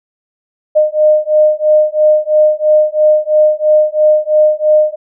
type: beating tone pair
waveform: sine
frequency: 610 / 613 Hz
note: D#5 / D#5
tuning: -34 / -26 cents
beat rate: 3 Hz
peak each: -10 dBFS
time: 0.75-4.96 s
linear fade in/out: 20 ms
effects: none